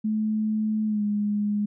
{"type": "tone with pitch glide", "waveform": "sine", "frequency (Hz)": [215.8, 207.2], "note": ["A3", "G#3"], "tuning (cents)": [-33, -4], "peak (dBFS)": -22, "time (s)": [0.04, 1.66], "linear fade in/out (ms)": 10, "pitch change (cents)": -71, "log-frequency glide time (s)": [0.86, 1.03], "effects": []}